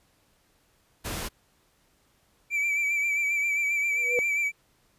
pink noise, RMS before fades -33 dBFS, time 1.04-1.29 s, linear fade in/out 20 ms
triangle tone with vibrato, 2321 Hz, D7, 21 cents flat, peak -22 dBFS, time 2.5-4.52 s, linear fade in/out 50 ms, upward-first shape sine, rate 7.5 Hz, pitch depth 39 cents each way
sine tone with exponential growth, 489.6 Hz, B4, 15 cents flat, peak -21 dBFS, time 3.91-4.19 s, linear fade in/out 0 ms, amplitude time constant 60 ms
effects pink hiss -66 dBFS RMS until 4.98 s + resampled to 32000 Hz

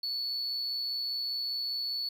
triangle tone with amplitude modulation, 4435 Hz, C#8, in tune, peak -27 dBFS, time 0.03-2.09 s, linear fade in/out 5 ms, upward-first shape sine, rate 125 Hz, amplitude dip 40%, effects tanh soft clip ceiling -26 dBFS + 10-bit

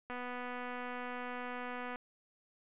click train, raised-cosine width 0.5 ms, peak -28 dBFS, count 460, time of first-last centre 0.1-1.958 s, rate 247 Hz, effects resampled to 8000 Hz

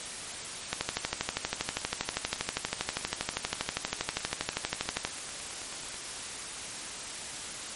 two click trains, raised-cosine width 0.2 ms, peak -10 / -24 dBFS, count 55 / 41, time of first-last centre 0.73-5.05 / 1.6-5.943 s, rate 12.5 / 9.21 Hz, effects white hiss -39 dBFS RMS until 7.75 s + MP3 48 kbps

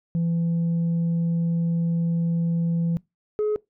sine tone pair in turn, 168.1 / 423.6 Hz, E3 / G#4, +34 / +34 cents, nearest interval octave + major third, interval 1600 cents, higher second, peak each -18 dBFS, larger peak neither, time 0.15-2.97 / 3.39-3.56 s, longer first, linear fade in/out 0 ms, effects noise-tail reverb RT60 0.2 s tail -24 dB re dry + tanh soft clip ceiling -19 dBFS

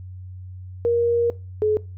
sine tone pair in turn, 471.2 / 426.8 Hz, A#4 / G#4, +19 / +47 cents, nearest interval major second, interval 172 cents, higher first, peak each -16 / -16 dBFS, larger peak neither, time 0.85-1.3 / 1.62-1.77 s, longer first, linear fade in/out 0 ms, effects noise-tail reverb RT60 0.3 s tail -21 dB re dry + added 92 Hz sine -34 dBFS peak until 1.97 s

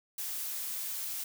blue noise, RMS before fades -37 dBFS, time 0.18-1.24 s, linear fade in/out 5 ms, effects none

